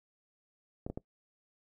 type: clicks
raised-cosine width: 2 ms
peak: -24 dBFS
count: 3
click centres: 0.865 / 0.9 / 0.975 s
effects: noise-tail reverb RT60 0.1 s tail -21 dB re dry